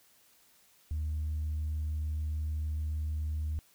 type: tone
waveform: sine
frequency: 76.7 Hz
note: D#2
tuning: 24 cents flat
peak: -29 dBFS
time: 0.91-3.59 s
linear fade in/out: 0 ms
effects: tanh soft clip ceiling -28 dBFS + white hiss -64 dBFS RMS until 3.74 s